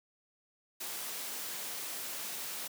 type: noise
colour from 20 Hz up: white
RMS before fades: -40 dBFS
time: 0.8-2.68 s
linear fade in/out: 10 ms
effects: high-pass 200 Hz 12 dB/octave